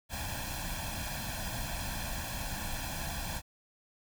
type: noise with comb filter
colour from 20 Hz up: pink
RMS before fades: -37 dBFS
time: 0.09-3.42 s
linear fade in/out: 50 ms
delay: 1.2 ms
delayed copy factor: +0.85
effects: none